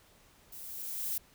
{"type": "noise with level ramp", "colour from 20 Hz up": "violet", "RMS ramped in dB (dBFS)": [-47, -33], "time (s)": [0.52, 1.18], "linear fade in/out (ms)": 5, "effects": ["pink hiss -62 dBFS RMS until 1.34 s"]}